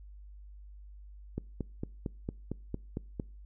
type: click train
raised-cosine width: 3 ms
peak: -21 dBFS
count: 9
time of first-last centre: 1.38-3.198 s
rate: 4.4 Hz
effects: noise-tail reverb RT60 0.4 s tail -25 dB re dry + added 50 Hz sine -47 dBFS peak until 3.45 s